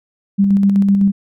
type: tone with tremolo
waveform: sine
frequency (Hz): 198.2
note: G3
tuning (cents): +19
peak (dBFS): -8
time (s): 0.38-1.12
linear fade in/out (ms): 20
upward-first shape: square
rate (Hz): 7.9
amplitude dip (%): 30
effects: none